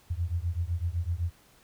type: beating tone pair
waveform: sine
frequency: 82.41 / 90.31 Hz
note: E2 / F#2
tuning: 0 / -41 cents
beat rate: 7.9 Hz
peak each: -30 / -31 dBFS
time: 0.1-1.31 s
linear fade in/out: 10 ms
effects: pink hiss -60 dBFS RMS until 1.63 s